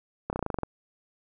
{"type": "slowing click train", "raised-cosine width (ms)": 1, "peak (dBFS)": -15, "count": 10, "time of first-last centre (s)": [0.3, 0.633], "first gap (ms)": 29, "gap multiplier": 1.06, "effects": []}